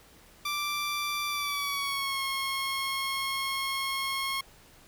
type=tone with pitch glide; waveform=15% pulse; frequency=1174.7 to 1083.4 Hz; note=D6 to C#6; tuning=0 to -40 cents; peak=-23 dBFS; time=0.45-4.41 s; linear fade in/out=5 ms; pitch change=-140 cents; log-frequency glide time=1.29-2.22 s; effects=pink hiss -56 dBFS RMS until 4.87 s